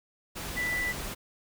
sine tone in noise, 1979 Hz, B6, 3 cents sharp, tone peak -28 dBFS, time 0.56-0.93 s, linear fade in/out 20 ms, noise pink, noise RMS -37 dBFS, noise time 0.35-1.15 s, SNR +6 dB, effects none

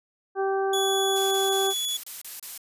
harmonic tone, 388.5 Hz, G4, 16 cents flat, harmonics 1 / 2 / 3 / 4, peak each -24 / -28 / -36 / -36 dBFS, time 0.35-1.74 s, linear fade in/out 50 ms
sawtooth tone, 3403 Hz, G#7, 41 cents sharp, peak -23 dBFS, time 0.73-1.97 s, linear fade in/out 5 ms
blue noise bursts, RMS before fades -36 dBFS, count 8, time 1.16-2.577 s, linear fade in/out 0 ms, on 150 ms, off 31 ms
effects resampled to 32000 Hz

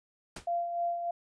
pink noise with exponential decay, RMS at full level -37 dBFS, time 0.36-0.49 s, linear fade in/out 5 ms, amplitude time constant 27 ms
sine tone with tremolo, 690 Hz, F5, 21 cents flat, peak -27 dBFS, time 0.47-1.11 s, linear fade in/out 5 ms, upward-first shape sine, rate 3.3 Hz, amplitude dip 50%
effects resampled to 22050 Hz

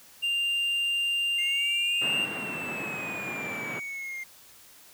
triangle tone, 2792 Hz, F7, 1 cent flat, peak -23 dBFS, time 0.22-2.26 s, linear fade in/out 20 ms
triangle exponential two-way sweep, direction up then down, 2104 to 2782 to 2105 Hz, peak -32 dBFS, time 1.38-4.24 s, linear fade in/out 10 ms, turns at 2.33 s
pink band-pass noise, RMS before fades -38 dBFS, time 2.01-3.8 s, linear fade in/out 10 ms, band 140 to 2600 Hz, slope 24 dB/octave
effects white hiss -53 dBFS RMS until 4.93 s

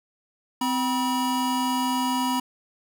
square tone pair together, 256.9 / 970 Hz, C4 / B5, -32 / -31 cents, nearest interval octave + major seventh, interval 2301 cents, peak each -26 dBFS, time 0.61-2.4 s, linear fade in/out 5 ms, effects none

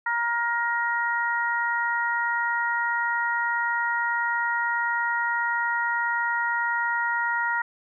harmonic tone, 470.8 Hz, A#4, 17 cents sharp, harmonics 2 / 3 / 4, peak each -27 / -27 / -27 dBFS, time 0.06-7.62 s, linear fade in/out 5 ms, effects none

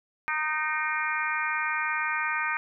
harmonic tone with a mistuned harmonic, 308.6 Hz, D#4, 14 cents flat, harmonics 3 / 4 / 5 / 6 / 7 / 8, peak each -34 / -32 / -31 / -33 / -35 / -34 dBFS, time 0.28-2.57 s, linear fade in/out 0 ms, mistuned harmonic 8, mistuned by -52 cents, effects none

